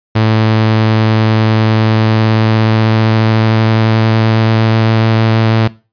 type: tone with pitch glide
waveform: sawtooth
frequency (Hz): 110 to 111.73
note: A2 to A2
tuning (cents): 0 to +27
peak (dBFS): -4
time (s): 0.15-5.68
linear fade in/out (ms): 10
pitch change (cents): +27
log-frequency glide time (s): 1.67-5
effects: noise-tail reverb RT60 0.3 s tail -19 dB re dry + resampled to 11025 Hz